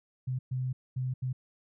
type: tone bursts at uneven times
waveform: sine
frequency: 128.4 Hz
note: C3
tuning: 32 cents flat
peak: -29 dBFS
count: 4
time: 0.27-0.39 / 0.51-0.73 / 0.96-1.14 / 1.22-1.33 s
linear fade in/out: 10 ms
effects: none